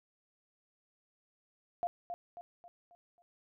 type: tone with echo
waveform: sine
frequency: 698.5 Hz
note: F5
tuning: in tune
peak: -30 dBFS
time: 1.83-1.87 s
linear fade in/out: 0 ms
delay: 270 ms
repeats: 5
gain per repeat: -7 dB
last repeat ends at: 3.22 s
effects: none